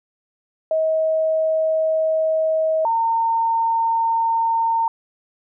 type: tone pair in turn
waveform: sine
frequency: 636 / 912 Hz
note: D#5 / A#5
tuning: +38 / -38 cents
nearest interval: tritone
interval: 624 cents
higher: second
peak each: -16 dBFS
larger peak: neither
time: 0.71-2.85 / 2.85-4.88 s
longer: first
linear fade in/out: 2 ms
effects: none